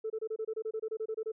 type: tone bursts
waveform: sine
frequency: 440 Hz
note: A4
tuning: in tune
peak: -31 dBFS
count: 15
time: 0.04-1.319 s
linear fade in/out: 10 ms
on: 61 ms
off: 26 ms
effects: tanh soft clip ceiling -28 dBFS